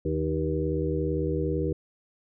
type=harmonic tone with a mistuned harmonic; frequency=77.78 Hz; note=D#2; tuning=in tune; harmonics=1 / 2 / 4 / 5 / 6; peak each=-31 / -31 / -31 / -31 / -31 dBFS; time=0.05-1.73 s; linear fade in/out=5 ms; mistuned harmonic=6; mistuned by=+48 cents; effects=none